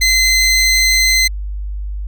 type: tone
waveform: 20% pulse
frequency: 2058 Hz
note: C7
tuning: 29 cents flat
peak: -5 dBFS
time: 0.01-1.28 s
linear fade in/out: 10 ms
effects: added 50 Hz sine -20 dBFS peak until 2.07 s